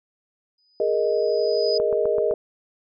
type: tone with exponential growth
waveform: sine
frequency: 4978 Hz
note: D#8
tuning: in tune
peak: -24 dBFS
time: 0.58-1.78 s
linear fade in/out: 5 ms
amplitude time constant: 260 ms
type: chord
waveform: sine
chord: Ab suspended second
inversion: none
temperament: just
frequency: 415.3 / 467.2 / 623 Hz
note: Ab4 / Bb4 / Eb5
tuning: 0 / +4 / +2 cents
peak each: -23 dBFS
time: 0.8-2.34 s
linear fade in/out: 2 ms
type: click train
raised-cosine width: 1 ms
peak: -20 dBFS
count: 5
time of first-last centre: 1.8-2.311 s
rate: 7.83 Hz
effects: none